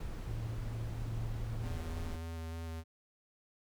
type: noise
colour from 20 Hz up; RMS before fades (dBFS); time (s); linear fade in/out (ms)
brown; -41; 0-2.16; 5
type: tone with tremolo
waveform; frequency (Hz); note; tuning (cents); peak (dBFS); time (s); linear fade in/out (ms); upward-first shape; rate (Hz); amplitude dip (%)
sine; 112.7; A2; +42; -37; 0.27-1.77; 5; square; 2.5; 25
type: tone with vibrato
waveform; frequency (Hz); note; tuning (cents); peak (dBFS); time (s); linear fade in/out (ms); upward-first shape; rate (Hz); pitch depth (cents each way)
square; 82; E2; -9; -40; 1.61-2.84; 50; square; 3.3; 13
effects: none